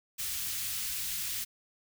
white band-stop noise, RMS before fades -35 dBFS, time 0.18-1.45 s, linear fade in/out 20 ms, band 130 to 2100 Hz, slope 12 dB/octave, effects none

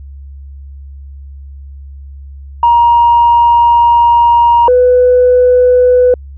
sine tone pair in turn, 945 / 498.1 Hz, A#5 / B4, +23 / +15 cents, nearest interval major seventh, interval 1108 cents, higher first, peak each -3 dBFS, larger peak neither, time 2.63-4.68 / 4.68-6.14 s, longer first, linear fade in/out 2 ms, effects tanh soft clip ceiling 0 dBFS + added 69 Hz sine -27 dBFS peak until 6.37 s

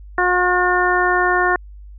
harmonic tone, 360 Hz, F#4, 47 cents flat, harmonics 1 / 2 / 3 / 4 / 5, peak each -20 / -20 / -20 / -20 / -20 dBFS, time 0.18-1.56 s, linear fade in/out 2 ms, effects added 50 Hz sine -35 dBFS peak until 1.98 s

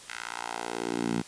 10% pulse tone with high-pass filter sweep, 58.27 Hz, A#1, in tune, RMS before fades -33 dBFS, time 0.08-1.22 s, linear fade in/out 10 ms, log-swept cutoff 1800 to 180 Hz, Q 1.7, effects white hiss -48 dBFS RMS until 1.27 s + resampled to 22050 Hz

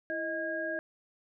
sine tone cluster, 331.2 / 628 / 1633 Hz, E4 / D#5 / G#6, +8 / +16 / -30 cents, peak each -39 / -35 / -35 dBFS, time 0.1-0.79 s, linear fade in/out 0 ms, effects none

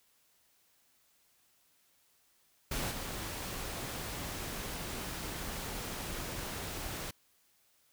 pink noise with level steps, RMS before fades -36 / -40 dBFS, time 2.71-7.11 s, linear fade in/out 5 ms, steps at 2.91 s, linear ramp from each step 5 ms, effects white hiss -70 dBFS RMS until 7.92 s

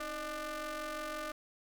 sawtooth ring-modulated tone, 293.7 Hz, D4, in tune, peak -31 dBFS, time 0-1.32 s, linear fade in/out 5 ms, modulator 904 Hz, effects none

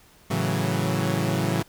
sawtooth chord, F# minor seventh, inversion first, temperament equal, 110 / 138.59 / 164.81 / 185 Hz, A2 / C#3 / E3 / F#3, 0 / 0 / 0 / 0 cents, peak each -24 dBFS, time 0.3-1.63 s, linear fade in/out 10 ms, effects pink hiss -55 dBFS RMS until 1.68 s

